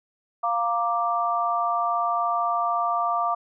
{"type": "chord", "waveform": "sine", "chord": "Bb major", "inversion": "second", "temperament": "equal", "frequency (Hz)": [698.5, 932.3, 1174.7], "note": ["F5", "Bb5", "D6"], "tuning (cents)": [0, 0, 0], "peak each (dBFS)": [-25, -30, -24], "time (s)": [0.43, 3.35], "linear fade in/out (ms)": 10, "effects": []}